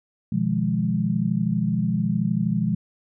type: chord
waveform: sine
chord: F half-diminished seventh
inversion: second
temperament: equal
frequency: 123.47 / 155.56 / 174.61 / 207.7 Hz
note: Cb3 / Eb3 / F3 / Ab3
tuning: 0 / 0 / 0 / 0 cents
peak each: -27 / -29 / -24 / -24 dBFS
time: 0.32-2.75 s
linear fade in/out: 5 ms
effects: none